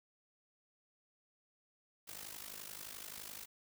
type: noise with amplitude modulation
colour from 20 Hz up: white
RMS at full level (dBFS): -45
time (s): 2.07-3.46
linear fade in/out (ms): 20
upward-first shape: sine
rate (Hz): 51.6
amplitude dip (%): 80
effects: none